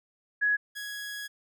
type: tone pair in turn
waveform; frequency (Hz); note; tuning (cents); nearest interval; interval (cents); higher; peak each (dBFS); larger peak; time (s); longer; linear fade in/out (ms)
sine / sawtooth; 1676 / 1667.1; G#6 / G#6; +15 / +6; unison; 9; first; -22 / -32; first; 0.41-0.57 / 0.75-1.28; second; 20
effects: none